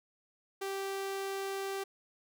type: tone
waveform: sawtooth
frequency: 390.5 Hz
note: G4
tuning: 7 cents flat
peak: -31 dBFS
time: 0.61-1.84 s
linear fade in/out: 10 ms
effects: none